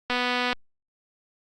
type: click train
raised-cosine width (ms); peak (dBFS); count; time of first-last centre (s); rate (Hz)
0.3; -10; 107; 0.1-0.529; 247
effects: Opus 48 kbps